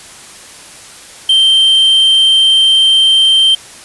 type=tone; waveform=triangle; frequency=3136 Hz; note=G7; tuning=in tune; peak=-4 dBFS; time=1.29-3.55 s; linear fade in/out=5 ms; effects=white hiss -34 dBFS RMS until 3.84 s + resampled to 24000 Hz